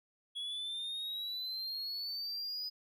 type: exponential sweep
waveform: triangle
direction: up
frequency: 3345 to 4994 Hz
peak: -36 dBFS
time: 0.35-2.7 s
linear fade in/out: 20 ms
effects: none